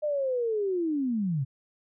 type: linear sweep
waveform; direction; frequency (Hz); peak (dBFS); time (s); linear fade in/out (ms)
sine; down; 612 to 124.5; -25; 0.02-1.45; 20
effects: none